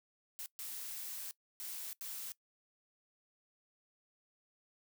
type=noise bursts at uneven times; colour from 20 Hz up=blue; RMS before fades=-44 dBFS; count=4; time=0.39-0.46 / 0.59-1.31 / 1.6-1.93 / 2.01-2.32 s; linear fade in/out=0 ms; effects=noise-tail reverb RT60 0.1 s tail -20 dB re dry